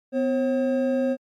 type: tone pair together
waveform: triangle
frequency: 252.5 / 538 Hz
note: B3 / C5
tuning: +39 / +48 cents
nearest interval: octave + minor second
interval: 1309 cents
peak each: -21 dBFS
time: 0.12-1.17 s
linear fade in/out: 50 ms
effects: MP3 64 kbps